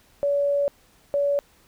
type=tone pair in turn; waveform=sine; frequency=569 / 569 Hz; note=C#5 / C#5; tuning=+45 / +45 cents; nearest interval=unison; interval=0 cents; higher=neither; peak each=-19 dBFS; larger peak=neither; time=0.23-0.68 / 1.14-1.39 s; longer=first; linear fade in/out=0 ms; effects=pink hiss -58 dBFS RMS until 1.67 s